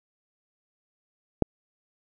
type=click; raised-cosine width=2 ms; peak=-6 dBFS; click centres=1.423 s; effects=none